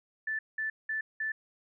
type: tone bursts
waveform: sine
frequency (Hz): 1756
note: A6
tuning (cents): -4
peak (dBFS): -30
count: 4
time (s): 0.27-1.32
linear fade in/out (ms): 5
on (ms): 120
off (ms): 190
effects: none